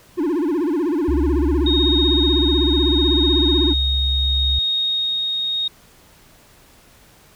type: tone with vibrato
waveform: triangle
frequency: 320.6 Hz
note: E4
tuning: 48 cents flat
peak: -15 dBFS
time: 0.17-3.74 s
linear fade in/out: 20 ms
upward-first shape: sine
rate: 16 Hz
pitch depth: 220 cents each way
type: tone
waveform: sine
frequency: 68.5 Hz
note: C#2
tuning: 20 cents flat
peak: -18 dBFS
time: 1.08-4.59 s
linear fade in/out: 5 ms
type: tone with tremolo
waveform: sine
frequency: 3729 Hz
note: A#7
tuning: in tune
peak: -17 dBFS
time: 1.66-5.68 s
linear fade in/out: 5 ms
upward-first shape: sine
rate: 0.74 Hz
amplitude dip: 25%
effects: pink hiss -50 dBFS RMS until 7.35 s